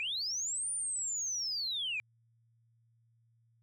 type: linear two-way sweep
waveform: sine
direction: up then down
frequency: 2339 to 9397 to 2339 Hz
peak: -32 dBFS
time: 0-2 s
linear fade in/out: 0 ms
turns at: 0.71 s
effects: tanh soft clip ceiling -28 dBFS + added 115 Hz sine -67 dBFS peak until 3.62 s

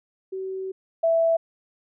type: tone pair in turn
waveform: sine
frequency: 380.1 / 660.3 Hz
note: F#4 / E5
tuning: +47 / +3 cents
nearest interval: minor seventh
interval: 956 cents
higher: second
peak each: -28 / -17 dBFS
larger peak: second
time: 0.32-0.72 / 1.03-1.37 s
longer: first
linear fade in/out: 10 ms
effects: none

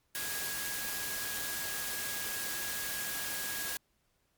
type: tone in noise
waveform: sine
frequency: 1651 Hz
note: G#6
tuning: 11 cents flat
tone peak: -42 dBFS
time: 0.15-3.77 s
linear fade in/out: 0 ms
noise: white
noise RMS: -37 dBFS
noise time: 0.15-3.77 s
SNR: -8 dB
effects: pink hiss -75 dBFS RMS until 4.37 s + MP3 96 kbps

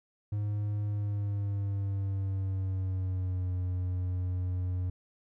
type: tone with pitch glide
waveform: triangle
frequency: 103.83 to 90.91 Hz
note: G#2 to F#2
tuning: 0 to -30 cents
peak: -27 dBFS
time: 0.32-4.9 s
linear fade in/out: 5 ms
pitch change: -230 cents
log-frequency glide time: 0.85-3.53 s
effects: none

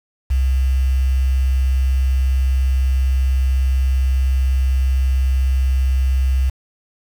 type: tone with quantisation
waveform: sine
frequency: 65.41 Hz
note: C2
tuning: in tune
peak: -13 dBFS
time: 0.3-6.5 s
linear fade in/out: 10 ms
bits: 6
effects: none

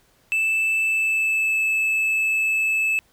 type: tone with pitch glide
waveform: triangle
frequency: 2637 to 2614 Hz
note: E7 to E7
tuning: 0 to -15 cents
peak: -17 dBFS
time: 0.32-2.99 s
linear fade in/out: 0 ms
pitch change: -15 cents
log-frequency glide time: 0.83-1.61 s
effects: pink hiss -60 dBFS RMS until 3.12 s

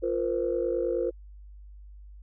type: chord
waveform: sine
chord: F suspended fourth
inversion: none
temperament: equal with one note detuned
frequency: 349.2 / 466.2 / 515.7 Hz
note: F4 / Bb4 / C5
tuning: 0 / 0 / -25 cents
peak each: -29 dBFS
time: 0.02-1.11 s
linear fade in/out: 20 ms
effects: tanh soft clip ceiling -16 dBFS + added 50 Hz sine -44 dBFS peak until 2.22 s

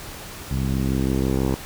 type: tone with low-pass filter sweep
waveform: 10% pulse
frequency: 66.1 Hz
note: C2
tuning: 18 cents sharp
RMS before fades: -22 dBFS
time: 0.51-1.55 s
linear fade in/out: 5 ms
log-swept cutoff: 150 to 730 Hz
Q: 1.1
effects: pink hiss -37 dBFS RMS until 1.65 s

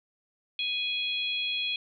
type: harmonic tone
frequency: 830.6 Hz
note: G#5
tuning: in tune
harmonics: 3 / 4 / 5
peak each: -32 / -30 / -38 dBFS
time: 0.59-1.76 s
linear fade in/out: 2 ms
effects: none

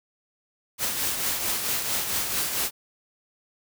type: noise with tremolo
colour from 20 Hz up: white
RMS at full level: -25 dBFS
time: 0.78-2.71 s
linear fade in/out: 50 ms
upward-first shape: triangle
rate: 4.5 Hz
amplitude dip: 50%
effects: none

